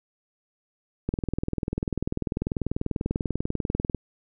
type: click train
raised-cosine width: 3 ms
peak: -13 dBFS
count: 59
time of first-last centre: 1.09-3.947 s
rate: 20.3 Hz
effects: none